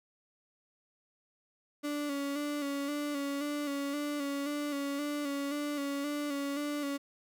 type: tone with vibrato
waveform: 35% pulse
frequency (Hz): 286.7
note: D4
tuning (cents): -42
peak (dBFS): -31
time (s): 1.83-6.98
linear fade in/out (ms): 20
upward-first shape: square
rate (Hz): 1.9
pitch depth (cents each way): 36
effects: none